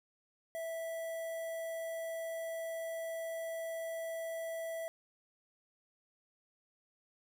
square tone with notch filter, 657 Hz, E5, 6 cents flat, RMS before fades -40 dBFS, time 0.55-4.88 s, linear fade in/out 0 ms, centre 4200 Hz, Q 0.73, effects none

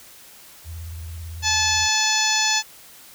sine tone with vibrato, 82.41 Hz, E2, in tune, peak -31 dBFS, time 0.64-1.89 s, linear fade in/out 50 ms, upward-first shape triangle, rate 18 Hz, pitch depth 110 cents each way
harmonic tone, 866 Hz, A5, 28 cents flat, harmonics 1 / 2 / 3 / 4 / 5 / 6 / 7 / 8, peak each -26 / -26 / -26 / -26 / -26 / -26 / -26 / -26 dBFS, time 1.42-2.63 s, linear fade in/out 50 ms
effects white hiss -46 dBFS RMS until 3.14 s

